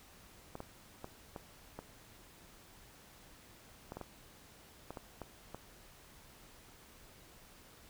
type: clicks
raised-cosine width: 1 ms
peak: -29 dBFS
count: 12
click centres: 0.554 / 0.604 / 1.044 / 1.362 / 1.79 / 3.921 / 3.97 / 4.013 / 4.906 / 4.972 / 5.217 / 5.546 s
effects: pink hiss -59 dBFS RMS until 7.89 s